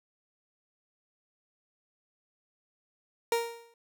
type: tone with exponential decay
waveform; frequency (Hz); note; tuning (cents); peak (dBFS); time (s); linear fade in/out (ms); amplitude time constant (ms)
30% pulse; 466.2; A#4; 0; -20; 3.32-3.74; 2; 91
effects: none